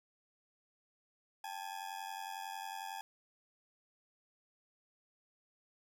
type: ring-modulated tone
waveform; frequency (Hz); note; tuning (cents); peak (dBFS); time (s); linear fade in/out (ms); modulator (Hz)
40% pulse; 835; G#5; +9; -38; 1.44-3.01; 0; 45.5
effects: none